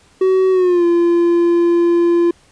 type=tone with pitch glide; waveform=triangle; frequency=376.7 to 343.4 Hz; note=F#4 to F4; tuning=+31 to -29 cents; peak=-8 dBFS; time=0.21-2.31 s; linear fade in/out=5 ms; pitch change=-160 cents; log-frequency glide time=0.51-0.85 s; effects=pink hiss -51 dBFS RMS until 2.51 s + resampled to 22050 Hz